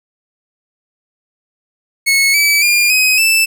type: tone with pitch steps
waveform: sawtooth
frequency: 2193 / 2298 / 2408 / 2523 / 2644 Hz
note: C#7 / D7 / D7 / D#7 / E7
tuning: -19 / -38 / +43 / +23 / +5 cents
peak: -6 dBFS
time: 2.06-3.46 s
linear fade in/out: 20 ms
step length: 280 ms
effects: none